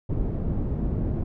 pink low-pass noise, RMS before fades -26 dBFS, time 0.09-1.24 s, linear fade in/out 10 ms, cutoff 300 Hz, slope 12 dB/octave, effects none

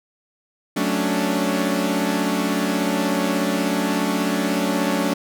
sawtooth chord, D major seventh, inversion first, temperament equal, 185 / 220 / 277.2 / 293.7 Hz, F#3 / A3 / C#4 / D4, 0 / 0 / 0 / 0 cents, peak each -21 dBFS, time 0.76-5.14 s, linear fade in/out 10 ms, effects none

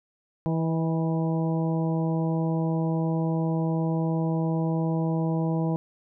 harmonic tone with a mistuned harmonic, 162.9 Hz, E3, 20 cents flat, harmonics 1 / 2 / 3 / 4 / 5 / 6, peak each -24 / -30 / -34 / -36 / -38 / -40 dBFS, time 0.46-5.76 s, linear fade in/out 0 ms, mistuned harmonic 4, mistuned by -25 cents, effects none

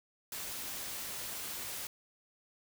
white noise, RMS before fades -41 dBFS, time 0.32-1.87 s, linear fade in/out 2 ms, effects none

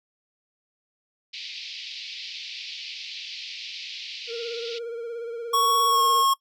white band-pass noise, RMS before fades -37 dBFS, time 1.33-4.79 s, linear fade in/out 10 ms, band 2300 to 4900 Hz, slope 48 dB/octave
triangle tone with vibrato, 466.2 Hz, A#4, in tune, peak -28 dBFS, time 4.27-6.25 s, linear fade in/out 50 ms, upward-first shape sine, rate 17 Hz, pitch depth 41 cents each way
square tone with pitch glide, 1112 to 1087.2 Hz, C#6 to C#6, +5 to -34 cents, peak -19 dBFS, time 5.53-6.34 s, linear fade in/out 10 ms, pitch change -39 cents, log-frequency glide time 5.87-6.02 s
effects noise-tail reverb RT60 0.1 s tail -21 dB re dry

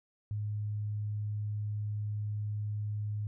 sine tone, 104.9 Hz, G#2, 18 cents sharp, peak -32 dBFS, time 0.31-3.27 s, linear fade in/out 0 ms, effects none

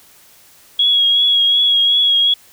sine tone with vibrato, 3322 Hz, G#7, in tune, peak -10 dBFS, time 0.79-2.34 s, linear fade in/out 5 ms, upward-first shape triangle, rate 2.7 Hz, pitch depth 32 cents each way, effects white hiss -47 dBFS RMS until 2.52 s

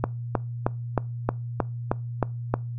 click train, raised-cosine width 1 ms, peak -7 dBFS, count 9, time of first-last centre 0.04-2.54 s, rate 3.2 Hz, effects noise-tail reverb RT60 0.3 s tail -23 dB re dry + added 119 Hz sine -30 dBFS peak until 2.78 s

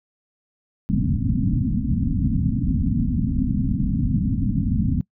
white low-pass noise, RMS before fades -21 dBFS, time 0.89-5.01 s, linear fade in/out 0 ms, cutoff 270 Hz, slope 96 dB/octave, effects noise-tail reverb RT60 0.1 s tail -23 dB re dry

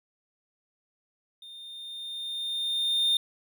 triangle tone with level ramp, 3634 Hz, A#7, 45 cents flat, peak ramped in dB -42 to -19 dBFS, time 1.42-3.17 s, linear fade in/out 2 ms, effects none

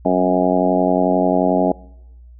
harmonic tone with a mistuned harmonic, 91.3 Hz, F#2, 23 cents flat, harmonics 2 / 3 / 4 / 5 / 6 / 7 / 8 / 9, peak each -21 / -19 / -23 / -23 / -24 / -19 / -24 / -24 dBFS, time 0.05-1.72 s, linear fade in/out 5 ms, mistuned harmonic 2, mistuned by +21 cents, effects noise-tail reverb RT60 1.0 s tail -24 dB re dry + added 60 Hz sine -39 dBFS peak until 2.39 s

